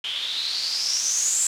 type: noise with low-pass filter sweep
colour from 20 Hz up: blue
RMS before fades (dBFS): -25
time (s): 0.04-1.47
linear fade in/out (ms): 2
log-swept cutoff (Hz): 3100 to 7800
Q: 9
effects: none